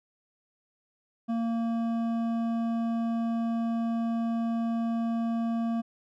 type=tone with hard clipping; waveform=triangle; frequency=230 Hz; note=A#3; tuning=23 cents flat; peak=-28 dBFS; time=1.28-5.82 s; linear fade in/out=20 ms; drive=13 dB; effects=none